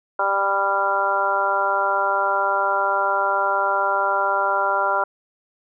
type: harmonic tone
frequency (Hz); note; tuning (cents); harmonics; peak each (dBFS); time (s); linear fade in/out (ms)
197.3; G3; +11; 2 / 3 / 4 / 5 / 6 / 7; -31 / -25 / -25 / -23 / -30 / -22; 0.19-5.04; 5
effects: none